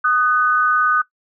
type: tone pair together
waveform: sine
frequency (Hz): 1238.1 / 1500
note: D#6 / F#6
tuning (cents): -9 / +23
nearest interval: minor third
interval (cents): 332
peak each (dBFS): -16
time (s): 0.04-1.02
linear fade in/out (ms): 10
effects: noise-tail reverb RT60 0.1 s tail -17 dB re dry